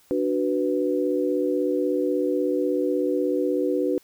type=chord; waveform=sine; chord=B minor; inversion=first; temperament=equal; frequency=293.7 / 370 / 493.9 Hz; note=D4 / F#4 / B4; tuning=0 / 0 / 0 cents; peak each=-25 dBFS; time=0.11-3.98 s; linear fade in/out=0 ms; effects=white hiss -58 dBFS RMS until 4.03 s